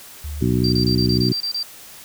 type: tone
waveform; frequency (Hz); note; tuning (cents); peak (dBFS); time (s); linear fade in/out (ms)
sine; 74; D2; +14; -26; 0.24-1.22; 5
type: harmonic tone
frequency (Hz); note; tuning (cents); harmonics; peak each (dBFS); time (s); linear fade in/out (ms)
61.74; B1; 0; 2 / 3 / 4 / 5 / 6; -20 / -22 / -23 / -24 / -25; 0.41-1.33; 10
type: tone bursts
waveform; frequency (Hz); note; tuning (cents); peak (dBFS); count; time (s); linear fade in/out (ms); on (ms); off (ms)
sine; 4700; D8; +1; -21; 9; 0.64-1.629; 2; 85; 28
effects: white hiss -41 dBFS RMS until 2.04 s